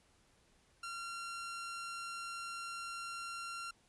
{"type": "tone", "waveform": "sawtooth", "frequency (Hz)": 1375, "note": "F6", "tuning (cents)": -27, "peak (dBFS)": -38, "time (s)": [0.83, 3.71], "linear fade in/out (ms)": 5, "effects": ["pink hiss -70 dBFS RMS until 3.88 s", "resampled to 24000 Hz"]}